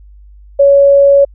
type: tone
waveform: sine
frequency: 560 Hz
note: C#5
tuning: 18 cents sharp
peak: -3 dBFS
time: 0.59-1.25 s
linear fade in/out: 10 ms
effects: added 50 Hz sine -35 dBFS peak until 1.34 s